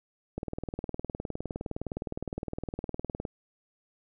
click train, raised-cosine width 2 ms, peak -20 dBFS, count 57, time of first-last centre 0.38-3.252 s, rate 19.5 Hz, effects none

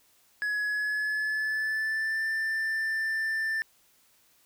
triangle tone with pitch glide, 1685 to 1778 Hz, G#6 to A6, +25 to +18 cents, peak -25 dBFS, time 0.42-3.62 s, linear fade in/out 0 ms, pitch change +93 cents, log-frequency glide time 0.65-2.24 s, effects white hiss -64 dBFS RMS until 4.45 s

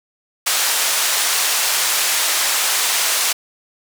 white band-pass noise, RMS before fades -18 dBFS, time 0.46-3.33 s, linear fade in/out 10 ms, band 690 to 10000 Hz, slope 12 dB/octave, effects none

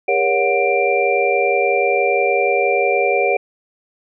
sine tone cluster, 404.1 / 474.8 / 561 / 730 / 2365 Hz, G#4 / A#4 / C#5 / F#5 / D7, -47 / +32 / +21 / -24 / +12 cents, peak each -20 dBFS, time 0.08-3.37 s, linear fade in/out 5 ms, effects none

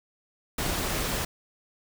pink noise, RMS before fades -29 dBFS, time 0.58-1.25 s, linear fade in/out 5 ms, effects none

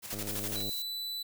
white noise with tremolo, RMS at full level -37 dBFS, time 0.02-0.64 s, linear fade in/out 50 ms, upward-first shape square, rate 12 Hz, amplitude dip 60%
click train, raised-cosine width 2 ms, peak -29 dBFS, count 59, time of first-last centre 0.13-0.693 s, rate 103 Hz
violet noise, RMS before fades -40 dBFS, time 0.29-0.82 s, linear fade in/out 0 ms
45% pulse tone, 3980 Hz, B7, 13 cents sharp, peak -35 dBFS, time 0.55-1.23 s, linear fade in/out 10 ms
effects none

